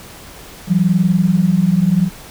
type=tone pair together; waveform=sine; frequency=168.11 / 188.7 Hz; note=E3 / F#3; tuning=+34 / +34 cents; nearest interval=major second; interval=200 cents; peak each=-14 / -13 dBFS; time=0.67-2.1 s; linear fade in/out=50 ms; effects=pink hiss -37 dBFS RMS until 2.3 s